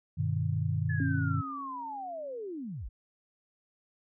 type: chord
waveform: sine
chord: G augmented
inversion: none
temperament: just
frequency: 98 / 122.5 / 153.12 Hz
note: G2 / B2 / D#3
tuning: 0 / -14 / -27 cents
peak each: -31 / -33 / -31 dBFS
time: 0.17-1.42 s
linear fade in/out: 20 ms
type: linear sweep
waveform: sine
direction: down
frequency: 1735 to 31.76 Hz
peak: -36 dBFS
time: 0.89-2.89 s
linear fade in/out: 10 ms
type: tone with exponential decay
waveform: sine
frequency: 272.8 Hz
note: C#4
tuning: 28 cents flat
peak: -29 dBFS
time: 1-2.75 s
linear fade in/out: 2 ms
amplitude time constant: 380 ms
effects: none